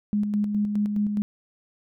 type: tone with tremolo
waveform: sine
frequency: 207.5 Hz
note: G#3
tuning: 1 cent flat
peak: -20 dBFS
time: 0.13-1.22 s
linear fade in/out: 0 ms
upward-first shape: square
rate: 4.8 Hz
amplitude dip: 40%
effects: none